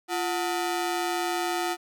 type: ring-modulated tone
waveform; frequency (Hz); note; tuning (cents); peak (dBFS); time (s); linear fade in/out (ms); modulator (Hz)
sawtooth; 540; C#5; -45; -19; 0.08-1.77; 50; 193
effects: none